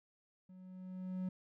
triangle tone with level ramp, 185 Hz, F#3, in tune, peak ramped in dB -52 to -33 dBFS, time 0.49-1.29 s, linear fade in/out 5 ms, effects none

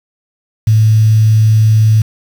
sine tone with quantisation, 109.3 Hz, A2, 11 cents flat, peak -5 dBFS, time 0.67-2.02 s, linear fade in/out 5 ms, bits 5, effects none

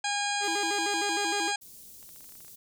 harmonic tone, 815 Hz, G#5, 33 cents flat, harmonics 1 / 2 / 3 / 4 / 5 / 6 / 8 / 9 / 10, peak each -31 / -34 / -36 / -37 / -38 / -39 / -40 / -41 / -41 dBFS, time 0.04-1.56 s, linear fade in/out 5 ms
square tone with vibrato, 367.7 Hz, F#4, 11 cents flat, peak -34 dBFS, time 0.4-1.53 s, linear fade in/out 50 ms, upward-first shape square, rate 6.5 Hz, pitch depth 180 cents each way
white band-stop noise, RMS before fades -49 dBFS, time 1.61-2.56 s, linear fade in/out 10 ms, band 310 to 6100 Hz, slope 12 dB/octave
clicks, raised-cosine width 0.3 ms, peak -40 dBFS, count 11, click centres 2.028 / 2.091 / 2.161 / 2.207 / 2.243 / 2.292 / 2.322 / 2.354 / 2.406 / 2.448 / 2.481 s
effects none

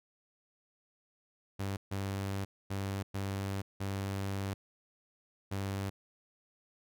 sawtooth tone bursts at uneven times, 98 Hz, G2, in tune, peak -30 dBFS, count 6, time 1.59-1.77 / 1.91-2.45 / 2.7-3.03 / 3.14-3.62 / 3.8-4.54 / 5.51-5.9 s, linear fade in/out 10 ms, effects none

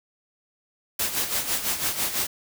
white noise with tremolo, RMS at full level -24 dBFS, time 0.99-2.27 s, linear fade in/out 5 ms, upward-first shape sine, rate 6 Hz, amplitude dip 65%, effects none

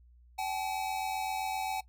square tone pair together, 765.4 / 853 Hz, G5 / G#5, -42 / +46 cents, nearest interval major second, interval 188 cents, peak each -35 / -37 dBFS, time 0.38-1.81 s, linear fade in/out 10 ms, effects noise-tail reverb RT60 0.1 s tail -19 dB re dry + added 60 Hz sine -56 dBFS peak until 1.88 s

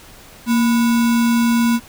sine tone with sample-and-hold, 233.1 Hz, A#3, in tune, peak -12 dBFS, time 0.46-1.8 s, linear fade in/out 50 ms, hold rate 1225 Hz, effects pink hiss -42 dBFS RMS until 1.88 s

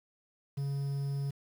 triangle tone with quantisation, 139.5 Hz, C#3, 11 cents sharp, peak -29 dBFS, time 0.57-1.31 s, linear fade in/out 10 ms, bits 9, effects none

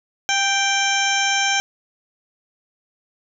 harmonic tone with a mistuned harmonic, 784 Hz, G5, in tune, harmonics 1 / 2 / 3 / 4 / 5 / 7 / 8 / 9, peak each -23 / -23 / -23 / -24 / -32 / -28 / -26 / -35 dBFS, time 0.29-1.6 s, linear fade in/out 0 ms, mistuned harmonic 1, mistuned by +25 cents, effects none

